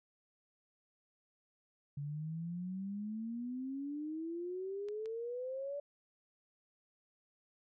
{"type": "exponential sweep", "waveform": "sine", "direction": "up", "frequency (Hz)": [141, 580], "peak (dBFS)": -38, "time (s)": [1.97, 5.8], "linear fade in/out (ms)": 5}
{"type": "clicks", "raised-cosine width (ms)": 0.2, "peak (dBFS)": -38, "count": 2, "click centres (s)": [4.886, 5.058]}
{"effects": []}